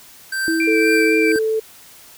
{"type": "tone with tremolo", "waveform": "square", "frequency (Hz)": 1563, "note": "G6", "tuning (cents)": -6, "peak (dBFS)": -19, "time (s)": [0.32, 1.39], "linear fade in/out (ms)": 5, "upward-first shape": "triangle", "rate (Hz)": 2, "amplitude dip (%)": 75}
{"type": "tone with pitch glide", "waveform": "sine", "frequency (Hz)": [325.9, 322], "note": ["E4", "E4"], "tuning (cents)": [-20, -41], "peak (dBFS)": -17, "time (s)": [0.48, 1.36], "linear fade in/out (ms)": 0, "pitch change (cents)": -21, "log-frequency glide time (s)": [0.83, 1.2]}
{"type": "tone with vibrato", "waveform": "sine", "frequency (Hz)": 2349, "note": "D7", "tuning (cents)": 0, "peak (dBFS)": -18, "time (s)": [0.6, 1.32], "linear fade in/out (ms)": 2, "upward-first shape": "triangle", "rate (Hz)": 4, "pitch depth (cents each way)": 17}
{"type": "tone", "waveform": "sine", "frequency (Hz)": 440, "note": "A4", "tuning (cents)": 0, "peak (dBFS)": -16, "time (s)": [0.67, 1.6], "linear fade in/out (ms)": 10}
{"effects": ["white hiss -44 dBFS RMS until 2.17 s"]}